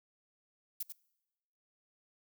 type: noise with echo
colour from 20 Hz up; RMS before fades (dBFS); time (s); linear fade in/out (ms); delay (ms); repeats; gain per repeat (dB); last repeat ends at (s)
violet; -37; 0.8-0.83; 5; 94; 1; -7; 0.924
effects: noise-tail reverb RT60 1.0 s tail -24 dB re dry